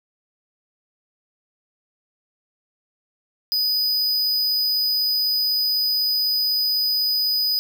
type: tone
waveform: square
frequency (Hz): 4978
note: D#8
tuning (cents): 0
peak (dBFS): -19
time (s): 3.52-7.59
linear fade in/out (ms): 0
effects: none